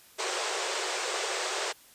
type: band-pass noise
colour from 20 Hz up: pink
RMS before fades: -32 dBFS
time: 0.18-1.73 s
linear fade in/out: 20 ms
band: 360 to 8700 Hz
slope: 96 dB/octave
effects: white hiss -56 dBFS RMS until 1.94 s + resampled to 32000 Hz